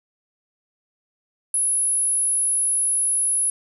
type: tone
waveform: sine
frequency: 10550 Hz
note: E9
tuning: in tune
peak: -18 dBFS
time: 1.54-3.5 s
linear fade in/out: 2 ms
effects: none